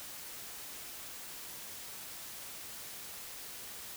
silence, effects white hiss -46 dBFS RMS until 3.96 s

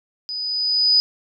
sine tone with level ramp, 4978 Hz, D#8, in tune, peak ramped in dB -26 to -11 dBFS, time 0.29-1 s, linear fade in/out 0 ms, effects none

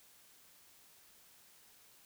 silence, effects white hiss -63 dBFS RMS until 2.05 s

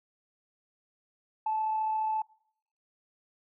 sine tone with amplitude modulation, 871 Hz, A5, 18 cents flat, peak -25 dBFS, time 1.46-2.22 s, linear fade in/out 5 ms, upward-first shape sine, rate 34.5 Hz, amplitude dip 25%, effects noise-tail reverb RT60 0.7 s tail -25 dB re dry + tanh soft clip ceiling -21 dBFS

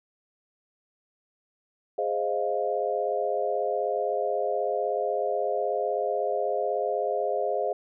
sine chord, F minor seventh, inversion first, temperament equal, 415.3 / 523.3 / 622.3 / 698.5 Hz, Ab4 / C5 / Eb5 / F5, 0 / 0 / 0 / 0 cents, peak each -30 dBFS, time 1.98-7.73 s, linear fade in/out 5 ms, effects none

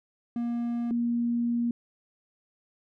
triangle / sine tone pair in turn, 236.8 / 236.8 Hz, A#3 / A#3, +27 / +27 cents, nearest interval unison, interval 0 cents, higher neither, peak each -25 / -24 dBFS, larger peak second, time 0.36-0.91 / 0.91-1.71 s, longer second, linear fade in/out 2 ms, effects none

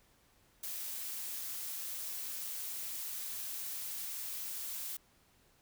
blue noise, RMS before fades -41 dBFS, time 0.63-4.97 s, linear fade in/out 5 ms, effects pink hiss -68 dBFS RMS until 5.61 s

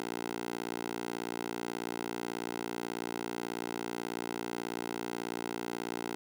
10% pulse tone with high-pass filter, 58.27 Hz, A#1, in tune, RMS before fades -38 dBFS, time 0-6.15 s, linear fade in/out 0 ms, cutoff 360 Hz, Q 1.2, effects none

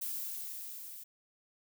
violet noise with level ramp, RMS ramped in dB -37 to -48 dBFS, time 0.01-1.04 s, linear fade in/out 10 ms, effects none

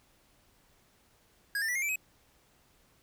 square tone with pitch steps, 1646 / 1795 / 1957.4 / 2135 / 2328 / 2538 Hz, G#6 / A6 / B6 / C7 / D7 / D#7, -16 / +34 / -16 / +34 / -16 / +34 cents, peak -30 dBFS, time 1.55-1.958 s, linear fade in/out 2 ms, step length 68 ms, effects pink hiss -66 dBFS RMS until 3.02 s

